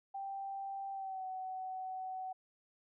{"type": "tone with pitch glide", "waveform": "sine", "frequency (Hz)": [784, 751.2], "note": ["G5", "F#5"], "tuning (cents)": [0, 26], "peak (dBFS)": -39, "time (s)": [0.14, 2.33], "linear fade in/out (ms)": 10, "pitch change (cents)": -74, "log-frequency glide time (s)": [0.92, 1.25], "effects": []}